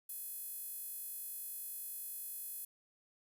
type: tone with high-pass filter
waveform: sawtooth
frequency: 850 Hz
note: G#5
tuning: 40 cents sharp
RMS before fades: -45 dBFS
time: 0.09-2.65 s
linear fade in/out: 5 ms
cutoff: 12000 Hz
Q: 2.8
effects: none